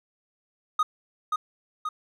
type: tone with echo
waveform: triangle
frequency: 1244.5 Hz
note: D#6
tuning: in tune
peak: -17 dBFS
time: 0.79-0.83 s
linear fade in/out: 5 ms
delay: 530 ms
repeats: 2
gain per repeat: -4 dB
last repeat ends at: 1.89 s
effects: none